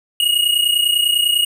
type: tone pair together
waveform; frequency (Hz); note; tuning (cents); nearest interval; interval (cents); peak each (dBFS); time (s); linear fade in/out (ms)
square; 2864 / 2894; F7 / F#7; +43 / -39; unison; 18; -17; 0.2-1.45; 2
effects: none